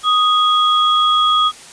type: tone pair together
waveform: sine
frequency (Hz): 1244.5 / 3322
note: D#6 / G#7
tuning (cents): 0 / 0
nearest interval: octave + perfect fourth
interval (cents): 1700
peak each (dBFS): -12 / -16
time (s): 0.03-1.52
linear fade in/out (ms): 50
effects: white hiss -38 dBFS RMS until 1.72 s + resampled to 22050 Hz